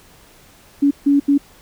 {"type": "tone bursts at uneven times", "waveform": "sine", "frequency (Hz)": 283, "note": "C#4", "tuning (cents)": 36, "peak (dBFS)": -10, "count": 3, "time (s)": [[0.82, 0.91], [1.06, 1.2], [1.28, 1.38]], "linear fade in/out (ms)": 10, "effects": ["pink hiss -48 dBFS RMS until 1.61 s"]}